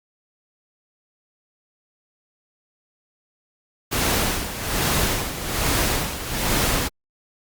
pink noise with tremolo, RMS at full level -20 dBFS, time 3.91-6.89 s, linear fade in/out 20 ms, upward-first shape sine, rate 1.2 Hz, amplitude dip 70%, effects Opus 48 kbps

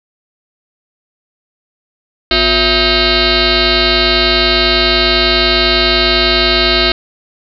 sine tone with frequency modulation, 2183 Hz, C#7, 27 cents flat, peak -8 dBFS, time 2.31-6.92 s, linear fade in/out 2 ms, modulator 304 Hz, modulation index 7.4, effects none

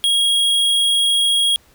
square tone, 3291 Hz, G#7, 16 cents flat, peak -14 dBFS, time 0.04-1.56 s, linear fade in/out 0 ms, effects pink hiss -53 dBFS RMS until 1.74 s

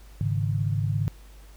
sine chord, Ab suspended fourth, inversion none, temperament just, 103.83 / 138.43 / 155.74 Hz, Ab2 / Db3 / Eb3, 0 / -2 / +2 cents, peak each -25 / -28 / -30 dBFS, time 0.21-1.08 s, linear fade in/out 0 ms, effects added 50 Hz sine -45 dBFS peak until 1.56 s + pink hiss -56 dBFS RMS until 1.56 s

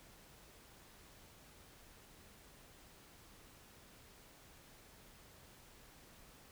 silence, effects pink hiss -61 dBFS RMS until 6.51 s

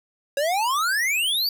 square exponential sweep, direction up, 542 to 4727 Hz, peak -21 dBFS, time 0.37-1.49 s, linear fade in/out 2 ms, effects none

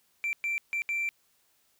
triangle tone bursts at uneven times, 2349 Hz, D7, in tune, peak -25 dBFS, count 4, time 0.24-0.33 / 0.44-0.58 / 0.73-0.82 / 0.89-1.09 s, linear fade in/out 0 ms, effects tanh soft clip ceiling -23 dBFS + white hiss -69 dBFS RMS until 1.79 s

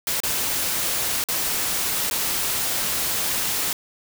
white noise with dropouts, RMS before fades -24 dBFS, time 0.07-3.73 s, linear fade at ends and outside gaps 2 ms, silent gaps 0.203-0.234 / 1.24-1.286 / 2.1-2.11 s, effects none

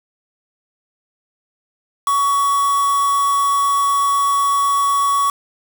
triangle tone with quantisation, 1123 Hz, C#6, 22 cents sharp, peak -12 dBFS, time 2.07-5.3 s, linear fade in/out 2 ms, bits 4, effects none

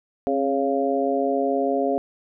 harmonic tone with a mistuned harmonic, 138.59 Hz, C#3, in tune, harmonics 2 / 3 / 4 / 5, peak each -25 / -25 / -25 / -25 dBFS, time 0.27-1.98 s, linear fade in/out 0 ms, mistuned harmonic 2, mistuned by -40 cents, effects none

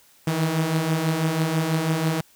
sawtooth beating tone pair, 155.56 / 161.66 Hz, D#3 / E3, 0 / -33 cents, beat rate 6.1 Hz, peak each -23 / -18 dBFS, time 0.27-2.21 s, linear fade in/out 5 ms, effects white hiss -56 dBFS RMS until 2.35 s

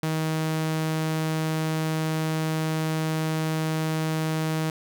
sawtooth tone, 158.2 Hz, D#3, 29 cents sharp, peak -20 dBFS, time 0.03-4.7 s, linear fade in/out 2 ms, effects none

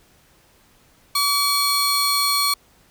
sawtooth tone pair together, 1141 / 4308 Hz, C#6 / C8, +50 / +50 cents, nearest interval octave + major seventh, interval 2300 cents, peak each -17 dBFS, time 1.15-2.54 s, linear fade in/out 5 ms, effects pink hiss -56 dBFS RMS until 2.9 s

